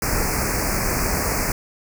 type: band-stop noise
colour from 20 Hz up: pink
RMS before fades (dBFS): -22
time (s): 0.02-1.52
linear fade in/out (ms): 2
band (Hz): 2500 to 4600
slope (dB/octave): 96
effects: none